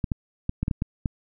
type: clicks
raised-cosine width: 5 ms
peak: -12 dBFS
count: 8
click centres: 0.042 / 0.118 / 0.494 / 0.63 / 0.681 / 0.712 / 0.821 / 1.058 s
effects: none